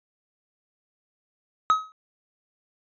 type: tone with exponential decay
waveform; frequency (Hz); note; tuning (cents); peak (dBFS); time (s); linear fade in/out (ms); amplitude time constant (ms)
triangle; 1273; D#6; +39; -11; 1.7-1.92; 0; 47
effects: resampled to 16000 Hz